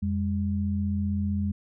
sine tone pair together, 87.31 / 202.7 Hz, F2 / G#3, 0 / -42 cents, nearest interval octave + minor third, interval 1458 cents, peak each -27 dBFS, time 0.02-1.52 s, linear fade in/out 10 ms, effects none

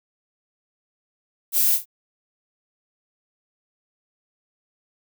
violet noise with echo, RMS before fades -19 dBFS, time 1.52-1.79 s, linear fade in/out 50 ms, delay 33 ms, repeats 2, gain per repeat -9 dB, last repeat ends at 1.856 s, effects none

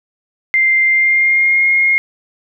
sine tone with pitch glide, 2093 to 2142 Hz, C7 to C7, 0 to +40 cents, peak -9 dBFS, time 0.54-1.98 s, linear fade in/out 0 ms, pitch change +40 cents, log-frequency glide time 0.85-1.65 s, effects none

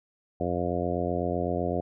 harmonic tone, 87.9 Hz, F2, 12 cents sharp, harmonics 1 / 2 / 3 / 4 / 5 / 6 / 7 / 8, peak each -34 / -34 / -34 / -34 / -34 / -34 / -34 / -34 dBFS, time 0.4-1.81 s, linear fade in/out 5 ms, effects none

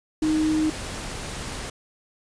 sine tone in noise, 311.1 Hz, D#4, in tune, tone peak -19 dBFS, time 0.22-0.7 s, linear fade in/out 5 ms, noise pink, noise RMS -33 dBFS, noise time 0.22-1.7 s, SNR +11 dB, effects resampled to 22050 Hz

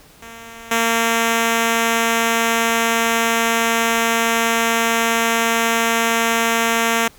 5% pulse tone with level steps, 229.2 Hz, A#3, 29 cents flat, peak -24 / -4 dBFS, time 0.22-7.08 s, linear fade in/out 5 ms, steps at 0.71 s, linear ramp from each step 5 ms, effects pink hiss -47 dBFS RMS until 7.18 s

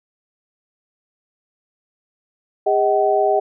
sine tone cluster, 406.8 / 630 / 759 Hz, G#4 / D#5 / F#5, -36 / +21 / +44 cents, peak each -18 dBFS, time 2.66-3.4 s, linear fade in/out 10 ms, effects none

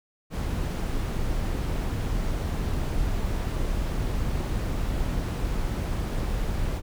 brown noise, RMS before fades -27 dBFS, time 0.3-6.82 s, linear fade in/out 50 ms, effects none

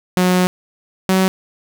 sawtooth tone pair in turn, 182 / 188.42 Hz, F#3 / F#3, -28 / +32 cents, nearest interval minor second, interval 60 cents, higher second, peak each -8 dBFS, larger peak neither, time 0.17-0.47 / 1.09-1.28 s, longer first, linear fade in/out 0 ms, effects 8-bit

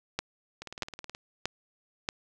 two click trains, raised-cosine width 0.2 ms, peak -12 / -23 dBFS, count 4 / 11, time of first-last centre 0.19-2.089 / 0.62-1.149 s, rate 1.58 / 18.9 Hz, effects none

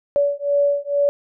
sine beating tone pair, 570 / 572.2 Hz, C#5 / D5, +48 / -45 cents, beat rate 2.2 Hz, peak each -19 dBFS, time 0.16-1.09 s, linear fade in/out 0 ms, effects none

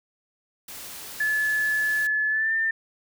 white noise, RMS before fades -39 dBFS, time 0.68-2.07 s, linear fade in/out 5 ms
sine tone with pitch glide, 1722 to 1795.1 Hz, A6 to A6, -38 to +34 cents, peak -21 dBFS, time 1.2-2.71 s, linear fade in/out 5 ms, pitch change +72 cents, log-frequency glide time 2.29-2.53 s
effects none

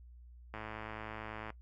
click train, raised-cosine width 0.5 ms, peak -28 dBFS, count 106, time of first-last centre 0.54-1.503 s, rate 109 Hz, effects noise-tail reverb RT60 0.1 s tail -19 dB re dry + added 60 Hz sine -52 dBFS peak until 1.61 s

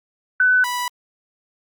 sine / sawtooth tone pair in turn, 1502 / 983.8 Hz, F#6 / B5, +26 / -7 cents, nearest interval perfect fifth, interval 733 cents, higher first, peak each -12 / -18 dBFS, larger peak first, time 0.4-0.64 / 0.64-0.88 s, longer neither, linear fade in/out 2 ms, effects Opus 48 kbps

